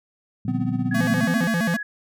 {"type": "chord", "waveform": "sine", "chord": "G minor seventh", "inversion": "first", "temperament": "just", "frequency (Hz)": [117.6, 147, 176.4, 196], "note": ["Bb2", "D3", "F3", "G3"], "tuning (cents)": [16, 2, 18, 0], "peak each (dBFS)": [-27, -32, -29, -30], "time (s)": [0.45, 1.25], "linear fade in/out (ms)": 5}
{"type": "tone with tremolo", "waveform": "triangle", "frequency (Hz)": 252.9, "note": "B3", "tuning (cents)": 41, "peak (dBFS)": -19, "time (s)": [0.48, 1.44], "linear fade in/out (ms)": 0, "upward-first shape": "sine", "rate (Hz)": 16, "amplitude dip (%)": 75}
{"type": "tone", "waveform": "sine", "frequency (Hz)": 1677, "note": "G#6", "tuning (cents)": 16, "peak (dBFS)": -27, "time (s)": [0.91, 1.83], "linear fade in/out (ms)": 5}
{"type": "tone with vibrato", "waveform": "square", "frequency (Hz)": 196, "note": "G3", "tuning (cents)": 0, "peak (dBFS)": -21, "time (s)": [0.94, 1.77], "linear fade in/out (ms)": 10, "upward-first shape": "square", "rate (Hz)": 7.5, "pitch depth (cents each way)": 240}
{"effects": []}